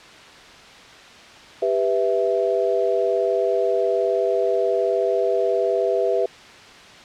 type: chord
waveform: sine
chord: E minor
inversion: first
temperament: just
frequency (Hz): 395.6 / 494.4 / 659.3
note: G4 / B4 / E5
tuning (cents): +16 / +2 / 0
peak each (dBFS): -22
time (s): 1.62-6.26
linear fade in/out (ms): 5
effects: white hiss -43 dBFS RMS until 7.04 s + low-pass 4000 Hz 12 dB/octave